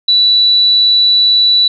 sine tone, 3951 Hz, B7, in tune, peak -6 dBFS, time 0.08-1.68 s, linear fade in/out 5 ms, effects none

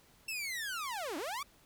sawtooth linear two-way sweep, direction down then up, 2700 to 269.4 to 1199 Hz, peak -33 dBFS, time 0.28-1.43 s, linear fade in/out 5 ms, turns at 1.17 s, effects pink hiss -64 dBFS RMS until 1.65 s

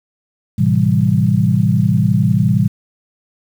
sine chord, A minor seventh, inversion none, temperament equal with one note detuned, 110 / 129.68 / 164.81 / 196 Hz, A2 / C3 / E3 / G3, 0 / -15 / 0 / 0 cents, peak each -16 dBFS, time 0.58-2.68 s, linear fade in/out 10 ms, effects 7-bit

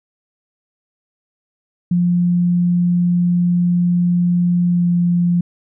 sine tone with pitch glide, 175.7 to 174.39 Hz, F3 to F3, +11 to -2 cents, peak -12 dBFS, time 1.91-5.41 s, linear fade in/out 5 ms, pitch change -13 cents, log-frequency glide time 4.68-4.87 s, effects none

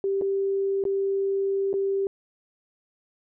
sine tone with dropouts, 392 Hz, G4, in tune, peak -22 dBFS, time 0.04-2.07 s, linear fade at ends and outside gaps 1 ms, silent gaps 0.213-0.22 / 0.839-0.852 / 1.73-1.739 s, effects none

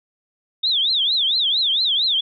sine tone with vibrato, 3600 Hz, A7, 39 cents sharp, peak -16 dBFS, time 0.63-2.21 s, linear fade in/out 10 ms, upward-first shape triangle, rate 4.4 Hz, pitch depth 280 cents each way, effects none

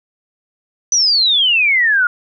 sine exponential sweep, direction down, 6060 to 1401 Hz, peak -10 dBFS, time 0.92-2.07 s, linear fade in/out 2 ms, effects none

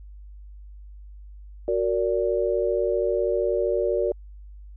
sine chord, Gb augmented, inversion none, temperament just, 370 / 462.5 / 578.1 Hz, Gb4 / Bb4 / D5, 0 / -14 / -27 cents, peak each -25 dBFS, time 1.68-4.12 s, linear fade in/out 2 ms, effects added 50 Hz sine -40 dBFS peak until 4.76 s

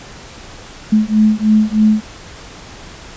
sine beating tone pair, 213.5 / 216.7 Hz, G#3 / A3, +48 / -26 cents, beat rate 3.2 Hz, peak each -12 dBFS, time 0.92-2.01 s, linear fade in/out 10 ms, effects pink hiss -35 dBFS RMS until 3.16 s + resampled to 16000 Hz

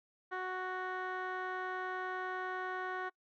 15% pulse tone with low-pass filter, 370 Hz, F#4, in tune, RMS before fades -39 dBFS, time 0.31-3.1 s, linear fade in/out 20 ms, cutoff 1800 Hz, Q 2.2, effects noise-tail reverb RT60 0.1 s tail -25 dB re dry

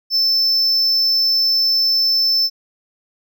triangle tone, 5290 Hz, E8, 5 cents sharp, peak -12 dBFS, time 0.1-2.5 s, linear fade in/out 50 ms, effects none

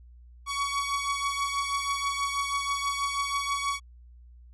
sawtooth beating tone pair, 1122 / 1128.2 Hz, C#6 / C#6, +21 / +30 cents, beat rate 6.2 Hz, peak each -25 / -29 dBFS, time 0.46-3.8 s, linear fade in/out 50 ms, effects added 60 Hz sine -48 dBFS peak until 4.53 s + resampled to 24000 Hz

